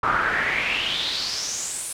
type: noise with band-pass filter sweep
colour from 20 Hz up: brown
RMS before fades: -25 dBFS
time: 0.03-1.93 s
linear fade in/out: 5 ms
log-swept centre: 1200 to 9800 Hz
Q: 5.6
effects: none